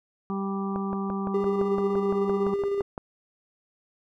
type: harmonic tone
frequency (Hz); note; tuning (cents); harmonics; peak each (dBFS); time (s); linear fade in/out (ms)
195.8; G3; -2; 1 / 2 / 4 / 5 / 6; -28 / -34 / -39 / -41 / -37; 0.3-2.54; 0
type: click train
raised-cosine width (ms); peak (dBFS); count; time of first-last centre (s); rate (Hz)
1; -19; 14; 0.76-2.978; 5.86
type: tone with tremolo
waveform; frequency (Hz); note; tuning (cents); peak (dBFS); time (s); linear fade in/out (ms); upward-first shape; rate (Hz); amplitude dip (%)
triangle; 400; G4; +35; -21; 1.34-2.82; 5; square; 16; 30
effects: none